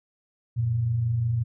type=tone pair together; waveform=sine; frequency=92 / 117.58 Hz; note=F#2 / A#2; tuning=-9 / +15 cents; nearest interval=major third; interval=424 cents; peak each=-33 / -22 dBFS; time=0.56-1.44 s; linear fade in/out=20 ms; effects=none